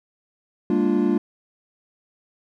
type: chord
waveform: triangle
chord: Bb dominant seventh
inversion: third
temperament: equal with one note detuned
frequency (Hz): 202.9 / 233.1 / 293.7 / 349.2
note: Ab3 / Bb3 / D4 / F4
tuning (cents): -40 / 0 / 0 / 0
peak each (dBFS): -21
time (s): 0.7-1.18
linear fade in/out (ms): 2
effects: none